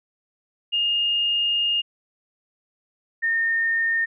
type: tone pair in turn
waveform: sine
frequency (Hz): 2835 / 1826.7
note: F7 / A#6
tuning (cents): +25 / -36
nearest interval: minor sixth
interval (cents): 761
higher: first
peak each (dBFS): -19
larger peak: neither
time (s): 0.72-1.82 / 3.22-4.06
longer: first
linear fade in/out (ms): 20
effects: none